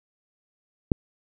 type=click; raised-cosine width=3 ms; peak=-6 dBFS; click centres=0.918 s; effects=none